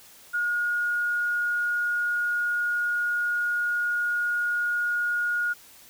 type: tone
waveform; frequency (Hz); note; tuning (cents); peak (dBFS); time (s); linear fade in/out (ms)
sine; 1436; F6; +48; -23; 0.33-5.54; 20
effects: white hiss -51 dBFS RMS until 5.89 s